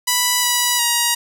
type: tone with pitch steps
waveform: 5% pulse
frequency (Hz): 987 / 977 / 950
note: B5 / B5 / A#5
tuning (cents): -1 / -19 / +33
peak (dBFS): -3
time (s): 0.07-1.15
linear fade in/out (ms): 10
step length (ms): 360
effects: none